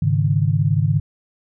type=chord; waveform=sine; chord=Ab suspended fourth; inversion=none; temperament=equal; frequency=103.83 / 138.59 / 155.56 Hz; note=Ab2 / Db3 / Eb3; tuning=0 / 0 / 0 cents; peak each=-19 dBFS; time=0.02-1 s; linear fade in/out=5 ms; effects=none